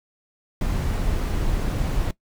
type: noise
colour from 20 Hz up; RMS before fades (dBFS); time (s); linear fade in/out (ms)
brown; -23; 0.61-2.11; 2
effects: noise-tail reverb RT60 0.1 s tail -19 dB re dry